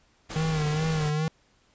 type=noise; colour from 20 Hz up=pink; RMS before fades=-36 dBFS; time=0.29-1.11 s; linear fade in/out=20 ms
type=tone with vibrato; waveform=square; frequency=155 Hz; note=D#3; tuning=6 cents flat; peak=-25 dBFS; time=0.36-1.28 s; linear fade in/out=0 ms; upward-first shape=sine; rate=2.4 Hz; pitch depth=60 cents each way
effects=pink hiss -64 dBFS RMS until 1.74 s + resampled to 16000 Hz